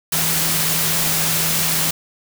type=tone in noise; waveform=sine; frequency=161.8 Hz; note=E3; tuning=32 cents flat; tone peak=-27 dBFS; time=0.12-1.91 s; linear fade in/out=5 ms; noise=white; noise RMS=-19 dBFS; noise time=0.12-1.91 s; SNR=-11 dB; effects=none